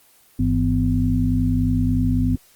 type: harmonic tone with a mistuned harmonic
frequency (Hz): 50.6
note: G#1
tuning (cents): -44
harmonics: 1 / 2 / 3 / 5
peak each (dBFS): -23 / -21 / -25 / -20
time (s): 0.39-2.36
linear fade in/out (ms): 5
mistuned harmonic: 3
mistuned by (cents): +140
effects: white hiss -54 dBFS RMS until 2.55 s + Opus 24 kbps